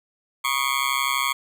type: tone with amplitude modulation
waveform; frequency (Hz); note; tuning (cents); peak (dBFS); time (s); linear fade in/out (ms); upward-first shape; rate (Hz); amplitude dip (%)
20% pulse; 1100; C#6; -14; -12; 0.44-1.33; 10; sine; 132; 100
effects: none